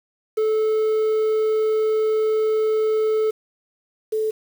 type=tone pair in turn; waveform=triangle / sine; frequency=435.1 / 435.1 Hz; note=A4 / A4; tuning=-19 / -19 cents; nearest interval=unison; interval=0 cents; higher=neither; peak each=-15 / -19 dBFS; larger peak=first; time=0.37-3.31 / 4.12-4.31 s; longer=first; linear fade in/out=10 ms; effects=7-bit